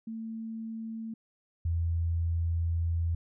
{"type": "tone pair in turn", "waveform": "sine", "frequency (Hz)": [224.1, 83.78], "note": ["A3", "E2"], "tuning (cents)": [32, 29], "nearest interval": "octave + perfect fourth", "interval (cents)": 1703, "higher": "first", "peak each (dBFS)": [-35, -26], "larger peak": "second", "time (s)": [[0.07, 1.14], [1.65, 3.15]], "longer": "second", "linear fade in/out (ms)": 5, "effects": []}